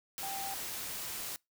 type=tone in noise; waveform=sine; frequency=784 Hz; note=G5; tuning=in tune; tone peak=-39 dBFS; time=0.23-0.54 s; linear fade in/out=0 ms; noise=white; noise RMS=-40 dBFS; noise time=0.18-1.36 s; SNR=-2 dB; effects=noise-tail reverb RT60 0.2 s tail -25 dB re dry